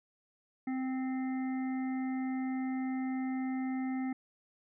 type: harmonic tone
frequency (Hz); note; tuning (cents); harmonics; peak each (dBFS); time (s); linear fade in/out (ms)
260.5; C4; -7; 1 / 3 / 5 / 7 / 8; -32 / -44 / -54 / -53 / -50; 0.67-4.13; 5
effects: none